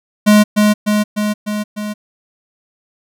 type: tone with echo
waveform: square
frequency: 210 Hz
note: G#3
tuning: 19 cents sharp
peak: -6 dBFS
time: 0.26-0.44 s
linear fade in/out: 20 ms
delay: 300 ms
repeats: 5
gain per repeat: -3 dB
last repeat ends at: 1.94 s
effects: none